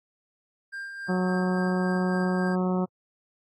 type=tone with tremolo; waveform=triangle; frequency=1594 Hz; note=G6; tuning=28 cents sharp; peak=-31 dBFS; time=0.72-2.56 s; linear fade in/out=20 ms; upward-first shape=sine; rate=3.6 Hz; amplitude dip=40%
type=harmonic tone; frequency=183.5 Hz; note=F#3; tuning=14 cents flat; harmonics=1 / 2 / 3 / 4 / 5 / 6 / 7; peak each=-24 / -30 / -34 / -36 / -38 / -40 / -41 dBFS; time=1.08-2.86 s; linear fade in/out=20 ms
effects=AAC 32 kbps